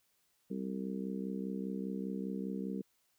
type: harmonic tone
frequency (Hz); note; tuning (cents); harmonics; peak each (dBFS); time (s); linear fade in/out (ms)
65; C2; -11; 3 / 4 / 5 / 6 / 7; -38 / -42 / -46 / -47 / -46; 0.5-2.82; 10
effects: white hiss -75 dBFS RMS until 3.18 s